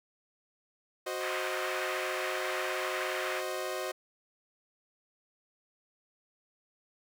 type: chord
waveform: sawtooth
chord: C diminished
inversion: second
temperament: equal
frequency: 370 / 523.3 / 622.3 Hz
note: Gb4 / C5 / Eb5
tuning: 0 / 0 / 0 cents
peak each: -34 dBFS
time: 1.06-3.92 s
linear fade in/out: 10 ms
type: band-pass noise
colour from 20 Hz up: white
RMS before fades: -38 dBFS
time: 1.19-3.43 s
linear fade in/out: 50 ms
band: 990 to 2400 Hz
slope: 24 dB/octave
effects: none